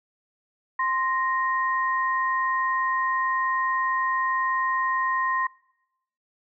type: tone pair together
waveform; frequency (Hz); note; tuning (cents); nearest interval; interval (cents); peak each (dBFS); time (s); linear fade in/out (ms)
sine; 1046.5 / 1864.7; C6 / A#6; 0 / 0; minor seventh; 1000; -23 / -27; 0.79-5.47; 5
effects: noise-tail reverb RT60 0.9 s tail -24 dB re dry